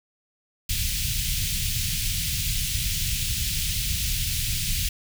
pink band-stop noise, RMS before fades -26 dBFS, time 0.69-4.89 s, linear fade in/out 5 ms, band 140 to 2600 Hz, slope 24 dB/octave, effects none

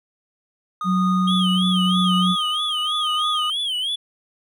triangle tone with tremolo, 1235 Hz, D#6, 13 cents flat, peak -19 dBFS, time 0.81-3.5 s, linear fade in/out 2 ms, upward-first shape triangle, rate 0.92 Hz, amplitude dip 60%
sine tone with pitch glide, 185 to 182.66 Hz, F#3 to F#3, 0 to -22 cents, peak -17 dBFS, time 0.84-2.36 s, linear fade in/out 50 ms, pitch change -22 cents, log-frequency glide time 1.19-2.17 s
triangle tone with vibrato, 3182 Hz, G7, 25 cents sharp, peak -20 dBFS, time 1.27-3.96 s, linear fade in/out 10 ms, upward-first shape sine, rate 3.1 Hz, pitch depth 140 cents each way
effects none

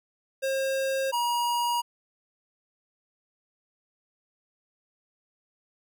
square tone pair in turn, 536 / 955 Hz, C5 / A#5, +42 / +42 cents, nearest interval minor seventh, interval 1000 cents, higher second, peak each -26 / -25 dBFS, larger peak second, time 0.42-1.12 / 1.12-1.82 s, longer neither, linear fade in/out 20 ms, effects none

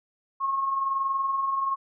sine tone pair together, 1065 / 1086.1 Hz, C6 / C#6, +30 / -36 cents, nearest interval unison, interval 34 cents, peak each -35 / -24 dBFS, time 0.4-1.76 s, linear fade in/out 20 ms, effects none

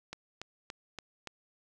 click train, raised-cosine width 0.2 ms, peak -23 dBFS, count 5, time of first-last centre 0.13-1.273 s, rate 3.5 Hz, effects none

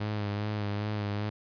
sawtooth tone with vibrato, 104.1 Hz, G#2, 5 cents sharp, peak -26 dBFS, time 0-1.3 s, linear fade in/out 10 ms, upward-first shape sine, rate 2.5 Hz, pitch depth 36 cents each way, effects resampled to 11025 Hz

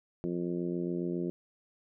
harmonic tone, 87.31 Hz, F2, in tune, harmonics 2 / 3 / 4 / 5 / 6 / 7, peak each -35 / -38 / -34 / -43 / -48 / -49 dBFS, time 0.24-1.3 s, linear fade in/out 0 ms, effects none

